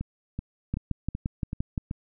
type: two click trains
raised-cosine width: 5 ms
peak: -15 / -19 dBFS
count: 7 / 6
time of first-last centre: 0.74-1.778 / 0.01-1.911 s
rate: 5.78 / 2.63 Hz
effects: none